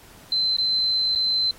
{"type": "tone with dropouts", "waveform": "sine", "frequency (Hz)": 4076, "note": "C8", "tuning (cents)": -46, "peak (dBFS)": -19, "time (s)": [0.32, 1.51], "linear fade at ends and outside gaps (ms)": 2, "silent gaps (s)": [[0.567, 0.584], [1.151, 1.157]], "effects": ["pink hiss -49 dBFS RMS until 1.58 s", "AAC 48 kbps"]}